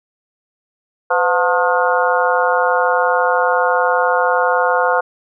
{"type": "harmonic tone with a mistuned harmonic", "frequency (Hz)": 178.8, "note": "F3", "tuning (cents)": 41, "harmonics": [3, 4, 5, 6, 7, 8], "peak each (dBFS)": [-17, -19, -20, -21, -23, -19], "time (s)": [1.1, 5.01], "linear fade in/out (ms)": 10, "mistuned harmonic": 3, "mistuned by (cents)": -93, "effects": []}